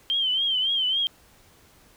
sine tone with vibrato, 3132 Hz, G7, 2 cents flat, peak -21 dBFS, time 0.1-1.07 s, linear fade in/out 0 ms, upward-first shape triangle, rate 3.6 Hz, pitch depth 100 cents each way, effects pink hiss -56 dBFS RMS until 1.96 s

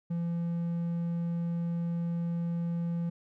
triangle tone, 170 Hz, F3, 46 cents flat, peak -27 dBFS, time 0.1-3.1 s, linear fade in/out 10 ms, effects none

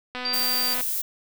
click train, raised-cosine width 0.3 ms, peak -17 dBFS, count 166, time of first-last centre 0.15-0.81 s, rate 250 Hz
sine tone, 4699 Hz, D8, in tune, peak -24 dBFS, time 0.25-0.74 s, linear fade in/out 2 ms
violet noise, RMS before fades -27 dBFS, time 0.33-1.02 s, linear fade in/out 10 ms
effects none

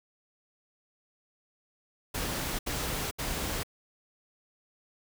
pink noise bursts, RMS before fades -33 dBFS, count 3, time 2.14-3.634 s, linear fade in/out 10 ms, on 450 ms, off 72 ms, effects none

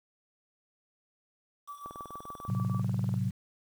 sine tone with tremolo, 1155 Hz, D6, 29 cents flat, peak -38 dBFS, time 1.67-2.83 s, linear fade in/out 20 ms, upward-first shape triangle, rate 6.7 Hz, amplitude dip 85%
click train, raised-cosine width 1 ms, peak -30 dBFS, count 27, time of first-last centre 1.86-3.141 s, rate 20.3 Hz
sine chord, F# diminished, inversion first, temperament equal with one note detuned, 109.3 / 130.81 / 185 Hz, A2 / C3 / F#3, -11 / 0 / 0 cents, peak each -31 / -32 / -33 dBFS, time 2.48-3.31 s, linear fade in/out 10 ms
effects 9-bit

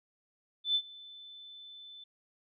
sine tone with ADSR envelope, 3520 Hz, A7, in tune, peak -24 dBFS, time 0.64-2.04 s, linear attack 110 ms, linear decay 65 ms, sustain -23 dB, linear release 5 ms, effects none

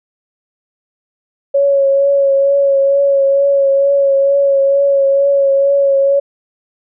sine tone with vibrato, 554.4 Hz, C#5, in tune, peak -8 dBFS, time 1.54-6.2 s, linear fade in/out 10 ms, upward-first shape triangle, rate 2.2 Hz, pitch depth 25 cents each way, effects none

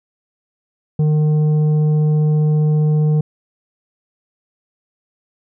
triangle tone with tanh clipping, 152.5 Hz, D#3, 34 cents flat, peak -13 dBFS, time 0.99-3.21 s, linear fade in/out 5 ms, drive 11 dB, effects none

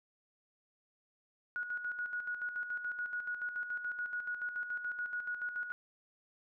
sine tone with tremolo, 1456 Hz, F#6, 28 cents flat, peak -34 dBFS, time 1.56-5.72 s, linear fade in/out 0 ms, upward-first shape square, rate 7 Hz, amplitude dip 55%, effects none

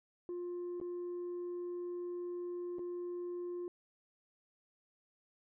sine tone with dropouts, 352.6 Hz, F4, 17 cents sharp, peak -36 dBFS, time 0.29-3.68 s, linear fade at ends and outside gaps 1 ms, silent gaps 0.801-0.813 / 2.785-2.792 s, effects tanh soft clip ceiling -37 dBFS

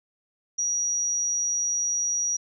sine tone, 5770 Hz, F#8, 44 cents flat, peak -23 dBFS, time 0.58-2.37 s, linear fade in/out 10 ms, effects none

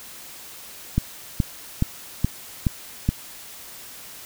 click train, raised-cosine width 5 ms, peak -6 dBFS, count 6, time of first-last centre 0.98-3.09 s, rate 2.37 Hz, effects white hiss -41 dBFS RMS until 4.25 s

